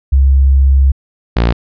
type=tone pair in turn; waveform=sine / sawtooth; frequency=67.6 / 58.11 Hz; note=C#2 / A#1; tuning=-43 / -5 cents; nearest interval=minor third; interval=262 cents; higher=first; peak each=-5 dBFS; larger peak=neither; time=0.12-0.92 / 1.36-1.53 s; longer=first; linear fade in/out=10 ms; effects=resampled to 11025 Hz